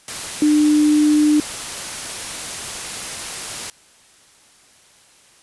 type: tone in noise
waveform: sine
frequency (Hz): 300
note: D4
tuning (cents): +37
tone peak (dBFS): -11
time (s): 0.42-1.4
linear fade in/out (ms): 2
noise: white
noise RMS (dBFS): -28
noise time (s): 0.08-3.7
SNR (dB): +14
effects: white hiss -51 dBFS RMS until 5.42 s + resampled to 24000 Hz